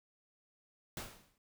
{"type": "noise with exponential decay", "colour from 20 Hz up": "pink", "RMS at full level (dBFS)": -40, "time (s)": [0.97, 1.38], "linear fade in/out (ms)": 2, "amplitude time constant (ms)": 87, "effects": []}